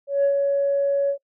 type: tone with ADSR envelope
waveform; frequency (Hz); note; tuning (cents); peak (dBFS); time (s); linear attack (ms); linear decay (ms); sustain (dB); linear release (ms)
sine; 560; C#5; +18; -13; 0.07-1.18; 170; 89; -4; 87
effects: noise-tail reverb RT60 0.1 s tail -22 dB re dry + tanh soft clip ceiling -13 dBFS